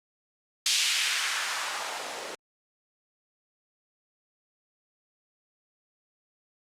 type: noise with band-pass filter sweep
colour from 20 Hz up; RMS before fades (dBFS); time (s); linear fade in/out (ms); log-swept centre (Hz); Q
blue; -29; 0.66-2.35; 2; 3600 to 450; 1.4
effects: low-pass 9000 Hz 12 dB/octave + Opus 48 kbps